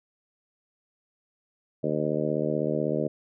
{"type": "harmonic tone", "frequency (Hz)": 76.1, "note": "D#2", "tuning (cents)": -38, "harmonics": [2, 3, 4, 5, 6, 7, 8], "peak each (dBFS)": [-32, -32, -32, -32, -32, -32, -32], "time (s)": [1.83, 3.08], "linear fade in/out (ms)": 10, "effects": []}